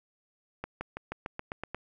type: accelerating click train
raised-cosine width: 0.5 ms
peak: -20 dBFS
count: 9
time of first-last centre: 0.64-1.746 s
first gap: 170 ms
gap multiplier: 0.94
effects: none